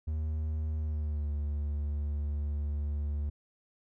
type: tone with pitch glide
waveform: triangle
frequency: 77.5 to 73.15 Hz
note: D#2 to D2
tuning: -6 to -6 cents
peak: -28 dBFS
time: 0.07-3.3 s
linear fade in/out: 10 ms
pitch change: -100 cents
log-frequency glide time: 0.77-1.31 s
effects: none